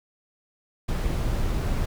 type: noise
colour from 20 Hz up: brown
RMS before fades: -25 dBFS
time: 0.88-1.86 s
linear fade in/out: 10 ms
effects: none